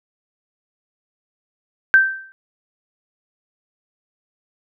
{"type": "tone with exponential decay", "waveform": "sine", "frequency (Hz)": 1559, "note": "G6", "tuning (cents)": -10, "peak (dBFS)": -5, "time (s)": [1.94, 2.32], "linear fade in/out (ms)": 0, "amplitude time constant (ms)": 81, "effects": []}